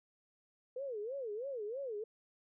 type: tone with vibrato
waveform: sine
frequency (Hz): 480.2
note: B4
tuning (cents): -49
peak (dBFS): -38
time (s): 0.76-2.04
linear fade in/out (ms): 5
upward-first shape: sine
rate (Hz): 3.1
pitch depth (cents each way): 270
effects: none